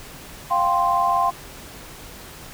sine chord, F suspended second, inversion none, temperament equal, 698.5 / 784 / 1046.5 Hz, F5 / G5 / C6, 0 / 0 / 0 cents, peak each -22 / -23 / -19 dBFS, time 0.5-1.31 s, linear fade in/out 20 ms, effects pink hiss -40 dBFS RMS until 2.53 s

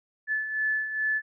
sine beating tone pair, 1734 / 1736.4 Hz, A6 / A6, -26 / -23 cents, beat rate 2.4 Hz, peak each -33 / -26 dBFS, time 0.27-1.22 s, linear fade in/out 50 ms, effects none

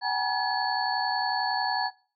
sine tone cluster, 757 / 828 / 953 / 1700 / 4437 Hz, F#5 / G#5 / A#5 / G#6 / C#8, +39 / -5 / +38 / +40 / +1 cents, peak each -31 dBFS, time 0.01-1.91 s, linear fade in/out 50 ms, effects noise-tail reverb RT60 0.4 s tail -21 dB re dry

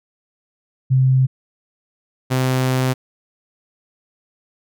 sine / sawtooth tone pair in turn, 130.81 / 129.31 Hz, C3 / C3, 0 / -20 cents, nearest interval unison, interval 20 cents, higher first, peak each -11 / -12 dBFS, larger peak first, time 0.9-1.27 / 2.3-2.94 s, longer second, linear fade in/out 20 ms, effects none

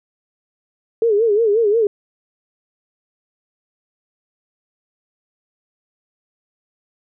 sine tone with vibrato, 434.2 Hz, A4, 23 cents flat, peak -12 dBFS, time 1.02-1.87 s, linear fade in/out 2 ms, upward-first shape sine, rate 5.6 Hz, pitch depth 130 cents each way, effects none

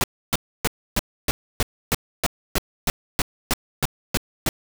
pink noise bursts, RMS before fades -20 dBFS, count 15, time 0.01-4.49 s, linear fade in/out 0 ms, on 28 ms, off 290 ms, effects none

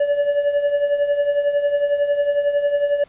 triangle tone with tremolo, 576 Hz, D5, 34 cents flat, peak -11 dBFS, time 0-3.04 s, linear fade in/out 5 ms, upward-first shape triangle, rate 11 Hz, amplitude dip 70%, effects pink hiss -53 dBFS RMS until 3.08 s + resampled to 8000 Hz

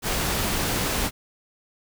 pink noise, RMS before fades -25 dBFS, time 0.02-1.11 s, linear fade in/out 50 ms, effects none

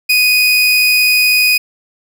30% pulse tone, 2489 Hz, D#7, in tune, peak -6 dBFS, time 0.09-1.58 s, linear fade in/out 10 ms, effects none

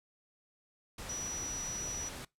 sine tone in noise, 5870 Hz, F#8, 15 cents flat, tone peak -37 dBFS, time 1.09-2.09 s, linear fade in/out 5 ms, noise pink, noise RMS -44 dBFS, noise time 0.98-2.25 s, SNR +4 dB, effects noise-tail reverb RT60 0.2 s tail -23 dB re dry + low-pass 11000 Hz 12 dB/octave

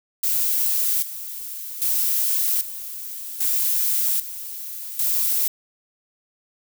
violet noise with tremolo, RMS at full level -21 dBFS, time 0.23-5.48 s, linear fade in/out 5 ms, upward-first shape square, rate 0.63 Hz, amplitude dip 75%, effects none

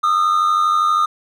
triangle tone pair together, 1226 / 1318.5 Hz, D#6 / E6, -26 / 0 cents, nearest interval minor second, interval 126 cents, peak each -12 / -19 dBFS, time 0.03-1.06 s, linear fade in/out 10 ms, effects none

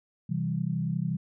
sine chord, C major, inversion none, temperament equal, 130.81 / 164.81 / 196 Hz, C3 / E3 / G3, 0 / 0 / 0 cents, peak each -32 / -29 / -33 dBFS, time 0.29-1.17 s, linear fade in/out 10 ms, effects none

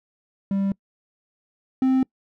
triangle tone pair in turn, 196.4 / 261.5 Hz, G3 / C4, +4 / -1 cents, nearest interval perfect fourth, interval 495 cents, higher second, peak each -18 / -14 dBFS, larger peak second, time 0.51-0.72 / 1.82-2.03 s, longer neither, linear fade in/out 2 ms, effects noise-tail reverb RT60 0.1 s tail -25 dB re dry

